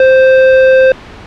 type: tone with tanh clipping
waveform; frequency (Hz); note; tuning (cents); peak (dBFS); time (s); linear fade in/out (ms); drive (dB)
sine; 523.3; C5; 0; -5; 0-0.92; 2; 14
effects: pink hiss -31 dBFS RMS until 1.26 s + low-pass 3000 Hz 12 dB/octave